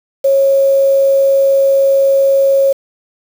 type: tone with quantisation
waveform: sine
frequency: 547 Hz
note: C#5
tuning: 23 cents flat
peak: -7 dBFS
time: 0.24-2.73 s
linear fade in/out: 10 ms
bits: 5
effects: none